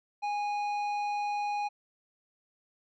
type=tone with tanh clipping; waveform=triangle; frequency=825 Hz; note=G#5; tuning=12 cents flat; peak=-31 dBFS; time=0.22-1.69 s; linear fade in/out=20 ms; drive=14 dB; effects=none